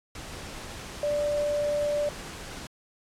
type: tone in noise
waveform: sine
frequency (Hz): 587.3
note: D5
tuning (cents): 0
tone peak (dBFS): -24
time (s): 1.03-2.09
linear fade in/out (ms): 2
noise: pink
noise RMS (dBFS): -40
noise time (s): 0.15-2.67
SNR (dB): +13
effects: low-pass 9000 Hz 12 dB/octave + AAC 64 kbps